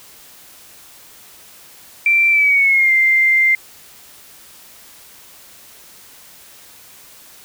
sine tone with pitch glide, 2349 to 2093 Hz, D7 to C7, 0 to 0 cents, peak -10 dBFS, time 2.06-3.55 s, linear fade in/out 2 ms, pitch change -200 cents, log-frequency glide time 2.3-2.93 s, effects white hiss -43 dBFS RMS until 7.44 s

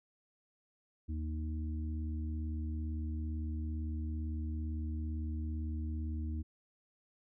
harmonic tone, 77.78 Hz, D#2, in tune, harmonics 1 / 3 / 4, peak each -35 / -45 / -47 dBFS, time 1.08-6.43 s, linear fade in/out 20 ms, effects none

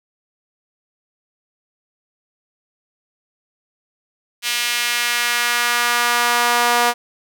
sawtooth tone with high-pass filter sweep, 240 Hz, B3, 49 cents flat, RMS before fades -18 dBFS, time 4.42-6.94 s, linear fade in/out 50 ms, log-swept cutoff 2700 to 780 Hz, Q 1.3, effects none

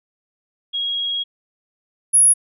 sine tone pair in turn, 3294 / 10458 Hz, G#7 / E9, -15 / -15 cents, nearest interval octave + minor sixth, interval 2000 cents, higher second, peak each -20 / -9 dBFS, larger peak second, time 0.73-1.24 / 2.13-2.34 s, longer first, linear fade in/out 20 ms, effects none

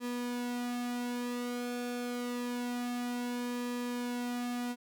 sawtooth tone with flanger, 243.7 Hz, B3, 23 cents flat, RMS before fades -36 dBFS, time 0-4.76 s, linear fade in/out 50 ms, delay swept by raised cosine 1.4 to 3.1 ms, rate 0.27 Hz, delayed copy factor -0.65, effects none

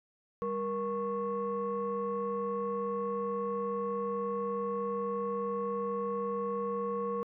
sine tone cluster, 198.5 / 472.9 / 1102 Hz, G3 / A#4 / C#6, +22 / +25 / -11 cents, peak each -38 / -32 / -36 dBFS, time 0.42-7.23 s, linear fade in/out 0 ms, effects tanh soft clip ceiling -24 dBFS

